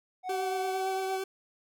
triangle tone with pitch glide, 740 to 760.4 Hz, F#5 to F#5, 0 to +47 cents, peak -30 dBFS, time 0.23-1.19 s, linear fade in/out 50 ms, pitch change +47 cents, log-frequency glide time 0.66-0.87 s
40% pulse tone with vibrato, 381.7 Hz, G4, 46 cents flat, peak -31 dBFS, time 0.29-1.24 s, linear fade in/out 5 ms, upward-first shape triangle, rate 8.8 Hz, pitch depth 19 cents each way
effects none

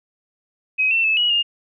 sine tone with pitch steps, 2534 / 2689 / 2611 / 2913 / 2828 Hz, D#7 / E7 / E7 / F#7 / F7, +31 / +34 / -17 / -28 / +21 cents, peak -15 dBFS, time 0.78-1.43 s, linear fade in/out 20 ms, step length 130 ms, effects none

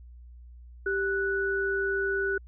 sine tone pair together, 392 / 1478.9 Hz, G4 / F#6, 0 / -1 cents, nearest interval octave + major seventh, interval 2299 cents, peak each -28 dBFS, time 0.86-2.38 s, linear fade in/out 5 ms, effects added 60 Hz sine -45 dBFS peak until 2.47 s

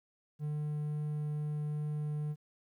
triangle tone, 149.8 Hz, D3, 35 cents sharp, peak -31 dBFS, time 0.39-2.36 s, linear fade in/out 50 ms, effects 12-bit

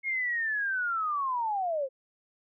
sine linear sweep, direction down, 2171 to 509 Hz, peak -27 dBFS, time 0.03-1.89 s, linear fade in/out 50 ms, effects none

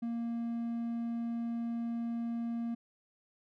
triangle tone, 233.1 Hz, A#3, in tune, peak -31 dBFS, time 0.02-2.75 s, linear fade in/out 10 ms, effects none

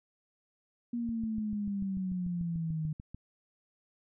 sine exponential sweep, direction down, 239.7 to 153.1 Hz, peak -31 dBFS, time 0.93-2.93 s, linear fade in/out 5 ms
click train, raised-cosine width 5 ms, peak -31 dBFS, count 15, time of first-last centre 1.09-3.146 s, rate 6.81 Hz
effects none

